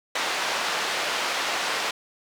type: band-pass noise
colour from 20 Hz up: pink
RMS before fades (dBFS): -27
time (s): 0.15-1.91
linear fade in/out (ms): 5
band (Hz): 680 to 5100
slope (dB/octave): 12
effects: none